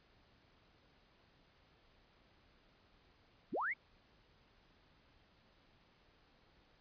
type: linear sweep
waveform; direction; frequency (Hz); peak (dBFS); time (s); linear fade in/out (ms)
sine; up; 113 to 2311; -35; 3.52-3.74; 20
effects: pink hiss -69 dBFS RMS until 6.8 s + resampled to 11025 Hz